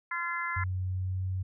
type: harmonic tone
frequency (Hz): 343.4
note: F4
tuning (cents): -29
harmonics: 3 / 4 / 5 / 6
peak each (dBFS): -36 / -36 / -36 / -36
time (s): 0.11-0.64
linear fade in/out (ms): 5
type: tone with pitch glide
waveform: sine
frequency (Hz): 92.5 to 93.47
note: F#2 to F#2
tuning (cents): 0 to +18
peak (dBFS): -29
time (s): 0.56-1.43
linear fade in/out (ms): 10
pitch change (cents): +18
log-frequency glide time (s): 0.84-1.25
effects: none